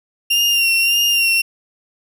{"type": "tone with vibrato", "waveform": "35% pulse", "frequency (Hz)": 2774, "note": "F7", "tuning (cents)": -12, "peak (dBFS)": -11, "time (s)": [0.3, 1.42], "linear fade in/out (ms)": 10, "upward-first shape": "sine", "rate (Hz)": 1.7, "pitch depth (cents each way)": 34, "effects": []}